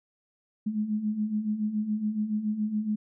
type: beating tone pair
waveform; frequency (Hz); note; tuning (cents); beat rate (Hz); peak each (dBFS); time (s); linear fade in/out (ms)
sine; 207.7 / 214.8; G#3 / A3; 0 / -41; 7.1; -33 / -27; 0.66-2.96; 10
effects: none